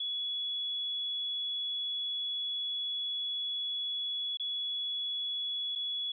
sine tone with dropouts, 3386 Hz, G#7, 33 cents sharp, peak -32 dBFS, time 0-6.12 s, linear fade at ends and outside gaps 5 ms, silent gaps 4.372-4.397 / 5.753-5.757 s, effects none

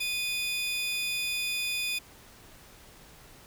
35% pulse tone pair together, 2475 / 3500 Hz, D#7 / A7, -10 / -10 cents, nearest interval tritone, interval 600 cents, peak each -28 / -33 dBFS, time 0-1.99 s, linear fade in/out 10 ms, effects pink hiss -53 dBFS RMS until 3.46 s

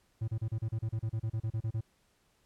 triangle tone bursts, 110.9 Hz, A2, 14 cents sharp, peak -28 dBFS, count 16, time 0.21-1.81 s, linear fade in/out 10 ms, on 70 ms, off 32 ms, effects pink hiss -71 dBFS RMS until 2.45 s + low-pass 12000 Hz 12 dB/octave

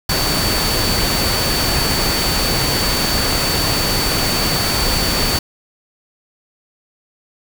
sine tone in noise, 4500 Hz, C#8, 25 cents sharp, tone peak -21 dBFS, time 0.09-5.39 s, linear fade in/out 5 ms, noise pink, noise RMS -18 dBFS, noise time 0.09-5.39 s, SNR -6 dB, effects none

